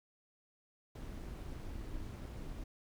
brown noise with amplitude modulation, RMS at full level -42 dBFS, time 0.95-2.64 s, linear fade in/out 5 ms, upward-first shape sine, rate 286 Hz, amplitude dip 50%, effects none

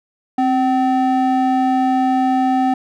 triangle ring-modulated tone, 514 Hz, C5, 31 cents flat, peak -8 dBFS, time 0.38-2.74 s, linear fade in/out 5 ms, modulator 251 Hz, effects none

